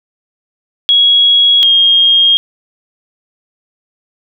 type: tone pair in turn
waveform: sine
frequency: 3322 / 3239 Hz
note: G#7 / G#7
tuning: 0 / -44 cents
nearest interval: unison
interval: 44 cents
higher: first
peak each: -5 dBFS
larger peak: neither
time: 0.89-1.63 / 1.63-2.37 s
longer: neither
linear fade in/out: 0 ms
effects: none